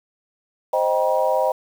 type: chord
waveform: sine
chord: C minor seventh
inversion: none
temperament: equal with one note detuned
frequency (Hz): 523.3 / 622.3 / 784 / 956.9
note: C5 / Eb5 / G5 / Bb5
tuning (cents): 0 / 0 / 0 / +45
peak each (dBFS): -21 / -21 / -24 / -24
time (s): 0.73-1.52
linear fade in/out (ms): 5
effects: 7-bit